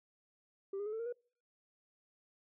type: tone with pitch steps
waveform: sine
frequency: 392 / 408.9 / 426.5 / 444.9 / 464 / 484 Hz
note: G4 / G#4 / G#4 / A4 / A#4 / B4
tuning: 0 / -27 / +46 / +19 / -8 / -35 cents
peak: -35 dBFS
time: 0.73-1.126 s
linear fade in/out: 5 ms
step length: 66 ms
effects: noise-tail reverb RT60 0.4 s tail -26 dB re dry + tanh soft clip ceiling -35 dBFS